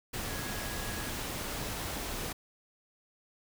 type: tone in noise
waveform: sine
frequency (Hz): 1663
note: G#6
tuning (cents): +2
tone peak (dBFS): -45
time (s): 0.29-1.1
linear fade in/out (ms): 10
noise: pink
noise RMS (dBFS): -37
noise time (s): 0.13-2.33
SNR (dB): -11
effects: none